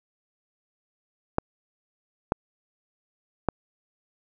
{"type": "clicks", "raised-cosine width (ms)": 1, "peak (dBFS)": -7, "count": 3, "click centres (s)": [1.384, 2.321, 3.487], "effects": []}